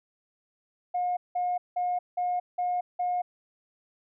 sine tone bursts, 717 Hz, F5, 45 cents sharp, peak -24 dBFS, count 6, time 0.94-3.22 s, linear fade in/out 10 ms, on 230 ms, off 180 ms, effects tanh soft clip ceiling -21 dBFS

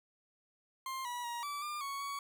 40% pulse tone with pitch steps, 1056 / 971 / 949 / 1157 / 1198 / 1111 / 1122 Hz, C6 / B5 / A#5 / D6 / D6 / C#6 / C#6, +16 / -30 / +31 / -26 / +34 / +4 / +21 cents, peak -37 dBFS, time 0.86-2.19 s, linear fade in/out 2 ms, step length 190 ms, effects none

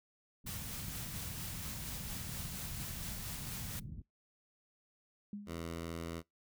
white low-pass noise, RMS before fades -46 dBFS, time 0.44-4.02 s, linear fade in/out 5 ms, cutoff 180 Hz, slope 24 dB/octave
white noise with tremolo, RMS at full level -44 dBFS, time 0.46-3.8 s, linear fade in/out 10 ms, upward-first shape sine, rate 4.3 Hz, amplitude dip 25%
sine tone with exponential decay, 204.9 Hz, G#3, 23 cents flat, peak -38 dBFS, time 5.33-5.74 s, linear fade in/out 2 ms, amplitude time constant 89 ms
10% pulse tone, 83.4 Hz, E2, 21 cents sharp, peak -32 dBFS, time 5.46-6.23 s, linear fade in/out 50 ms
effects noise-tail reverb RT60 0.2 s tail -26 dB re dry

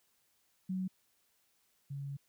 sine tone pair in turn, 186.7 / 139.87 Hz, F#3 / C#3, +16 / +16 cents, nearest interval perfect fourth, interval 500 cents, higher first, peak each -33 / -38 dBFS, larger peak first, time 0.69-0.88 / 1.9-2.17 s, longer second, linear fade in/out 10 ms, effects white hiss -74 dBFS RMS until 2.28 s

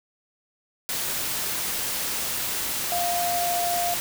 sine tone in noise, 700 Hz, F5, 4 cents sharp, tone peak -24 dBFS, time 2.92-3.94 s, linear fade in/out 0 ms, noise white, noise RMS -28 dBFS, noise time 0.89-4 s, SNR +1 dB, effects none

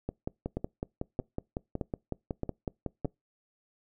two click trains, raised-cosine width 2 ms, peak -18 / -19 dBFS, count 5 / 17, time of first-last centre 0.57-3.054 / 0.09-3.047 s, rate 1.61 / 5.41 Hz, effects noise-tail reverb RT60 0.2 s tail -25 dB re dry

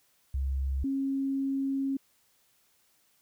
sine tone pair in turn, 67.4 / 271.8 Hz, C#2 / C#4, -48 / -34 cents, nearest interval 2 octaves, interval 2414 cents, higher second, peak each -27 dBFS, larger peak neither, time 0.34-0.84 / 0.84-1.97 s, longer second, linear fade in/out 5 ms, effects white hiss -68 dBFS RMS until 3.21 s

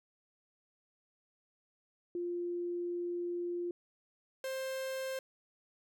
sine / 45% pulse tone pair in turn, 349.4 / 527.5 Hz, F4 / C5, +1 / +14 cents, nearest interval perfect fifth, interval 713 cents, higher second, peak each -34 / -36 dBFS, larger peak first, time 2.15-3.71 / 4.44-5.19 s, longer first, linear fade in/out 2 ms, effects none

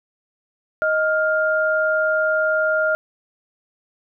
sine tone pair together, 626 / 1405.3 Hz, D#5 / F6, +10 / +10 cents, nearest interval octave + major second, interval 1400 cents, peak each -19 dBFS, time 0.82-2.95 s, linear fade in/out 0 ms, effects none

